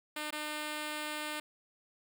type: tone with dropouts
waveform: 5% pulse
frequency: 302.3 Hz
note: D#4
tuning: 50 cents flat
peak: -25 dBFS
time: 0.16-1.4 s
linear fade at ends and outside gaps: 5 ms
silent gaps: 0.307-0.325 s
effects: none